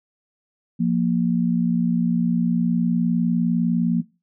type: tone pair together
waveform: sine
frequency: 174.61 / 234.4 Hz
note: F3 / A#3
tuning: 0 / +10 cents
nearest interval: perfect fourth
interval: 510 cents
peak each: -20 dBFS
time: 0.79-4.02 s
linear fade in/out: 20 ms
effects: noise-tail reverb RT60 0.3 s tail -21 dB re dry